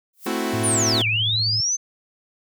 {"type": "noise with exponential growth", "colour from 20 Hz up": "violet", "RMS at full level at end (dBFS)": -31, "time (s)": [0.13, 0.27], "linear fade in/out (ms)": 5, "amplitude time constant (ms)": 29}
{"type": "chord", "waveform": "sawtooth", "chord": "F# half-diminished seventh", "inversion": "first", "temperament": "equal", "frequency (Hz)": [220, 261.6, 329.6, 370], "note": ["A3", "C4", "E4", "F#4"], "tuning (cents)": [0, 0, 0, 0], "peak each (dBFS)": -24, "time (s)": [0.26, 1.02], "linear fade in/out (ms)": 5}
{"type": "tone with tremolo", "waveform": "sine", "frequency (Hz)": 109.4, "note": "A2", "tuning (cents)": -9, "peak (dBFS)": -24, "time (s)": [0.53, 1.61], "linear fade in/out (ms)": 10, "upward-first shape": "square", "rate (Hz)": 15, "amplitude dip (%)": 25}
{"type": "linear two-way sweep", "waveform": "sine", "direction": "down then up", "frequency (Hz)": [10000, 2280, 6280], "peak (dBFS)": -19, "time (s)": [0.63, 1.77], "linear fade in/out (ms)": 20, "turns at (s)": 1.07}
{"effects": []}